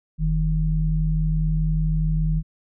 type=tone pair together; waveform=sine; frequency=44.14 / 157.3 Hz; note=F1 / D#3; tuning=+19 / +19 cents; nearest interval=octave + minor seventh; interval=2200 cents; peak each=-21 dBFS; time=0.18-2.43 s; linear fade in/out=50 ms; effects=none